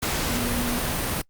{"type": "tone in noise", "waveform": "sine", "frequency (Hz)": 241.4, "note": "B3", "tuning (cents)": -39, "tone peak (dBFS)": -28, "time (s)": [0.29, 0.79], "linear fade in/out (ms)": 10, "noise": "pink", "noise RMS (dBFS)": -26, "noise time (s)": [0.02, 1.22], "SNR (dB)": -5, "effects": ["noise-tail reverb RT60 0.1 s tail -26 dB re dry", "Opus 48 kbps"]}